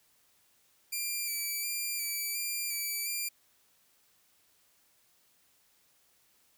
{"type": "tone with vibrato", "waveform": "5% pulse", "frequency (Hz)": 2349, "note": "D7", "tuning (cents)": 0, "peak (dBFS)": -23, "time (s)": [0.92, 3.29], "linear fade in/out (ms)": 10, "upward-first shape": "square", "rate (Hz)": 1.4, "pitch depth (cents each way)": 26, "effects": ["white hiss -68 dBFS RMS until 6.57 s"]}